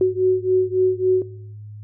sine beating tone pair, 370 / 373.6 Hz, F#4 / F#4, 0 / +17 cents, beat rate 3.6 Hz, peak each -17 / -19 dBFS, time 0.01-1.22 s, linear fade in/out 2 ms, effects noise-tail reverb RT60 0.7 s tail -20 dB re dry + added 105 Hz sine -34 dBFS peak until 1.83 s

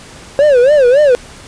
triangle tone with vibrato, 540 Hz, C#5, 45 cents flat, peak -3 dBFS, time 0.39-1.15 s, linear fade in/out 0 ms, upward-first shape sine, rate 3.6 Hz, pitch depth 200 cents each way, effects pink hiss -35 dBFS RMS until 1.47 s + resampled to 22050 Hz

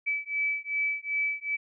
sine beating tone pair, 2300 / 2302.6 Hz, D7 / D7, -37 / -35 cents, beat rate 2.6 Hz, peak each -30 dBFS, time 0.06-1.57 s, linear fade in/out 20 ms, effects none

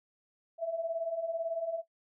sine beating tone pair, 647 / 665 Hz, E5 / E5, -32 / +15 cents, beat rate 18 Hz, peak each -38 / -32 dBFS, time 0.58-1.83 s, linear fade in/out 50 ms, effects noise-tail reverb RT60 0.1 s tail -17 dB re dry

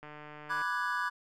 click train, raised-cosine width 0.5 ms, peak -32 dBFS, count 89, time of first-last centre 0.03-0.617 s, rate 150 Hz
triangle chord, G# half-diminished seventh, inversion first, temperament equal, 987.8 / 1174.7 / 1480 / 1661.2 Hz, B5 / D6 / F#6 / G#6, 0 / 0 / 0 / 0 cents, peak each -34 dBFS, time 0.49-1.1 s, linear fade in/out 20 ms
effects none

